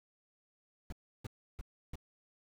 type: noise bursts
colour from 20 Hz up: brown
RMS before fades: -41 dBFS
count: 4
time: 0.9-1.956 s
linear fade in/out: 2 ms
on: 24 ms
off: 320 ms
effects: none